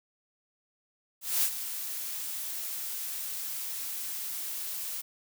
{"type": "noise with ADSR envelope", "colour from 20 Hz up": "blue", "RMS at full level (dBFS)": -25, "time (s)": [1.21, 5.02], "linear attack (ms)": 220, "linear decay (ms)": 68, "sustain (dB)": -11, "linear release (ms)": 18, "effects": []}